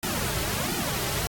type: noise with flanger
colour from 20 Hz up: pink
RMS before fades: -28 dBFS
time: 0.03-1.27 s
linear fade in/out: 0 ms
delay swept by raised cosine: 1.8 to 4.2 ms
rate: 1.4 Hz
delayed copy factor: -0.95
effects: AAC 64 kbps